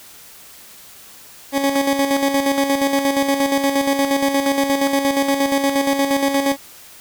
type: tone with tremolo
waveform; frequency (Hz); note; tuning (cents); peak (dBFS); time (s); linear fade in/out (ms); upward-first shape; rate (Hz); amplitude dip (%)
20% pulse; 276.8; C#4; -2; -9; 1.52-6.57; 50; square; 8.5; 50
effects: white hiss -42 dBFS RMS until 7 s